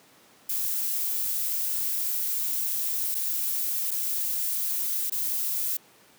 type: noise with dropouts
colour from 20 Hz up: violet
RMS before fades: -28 dBFS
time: 0.49-5.77 s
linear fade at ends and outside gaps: 5 ms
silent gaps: 3.146-3.15 / 3.909-3.913 / 5.099-5.12 s
effects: pink hiss -56 dBFS RMS until 6.18 s + high-pass 200 Hz 12 dB/octave